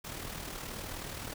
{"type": "noise with amplitude modulation", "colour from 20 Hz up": "pink", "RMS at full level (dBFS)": -39, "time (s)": [0.04, 1.34], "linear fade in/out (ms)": 10, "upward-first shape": "sine", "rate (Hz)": 39, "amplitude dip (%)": 50, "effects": []}